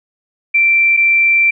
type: tone pair in turn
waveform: sine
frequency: 2349 / 2349 Hz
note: D7 / D7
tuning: 0 / 0 cents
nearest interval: unison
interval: 0 cents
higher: neither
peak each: -8 dBFS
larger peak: neither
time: 0.54-0.97 / 0.97-1.51 s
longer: second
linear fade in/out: 10 ms
effects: none